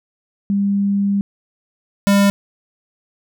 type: tone pair in turn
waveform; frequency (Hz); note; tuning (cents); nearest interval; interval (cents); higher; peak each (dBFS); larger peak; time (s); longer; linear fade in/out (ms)
sine / square; 200 / 200; G3 / G3; +35 / +35; unison; 0; neither; -14 / -11; second; 0.5-1.21 / 2.07-2.3; first; 0
effects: none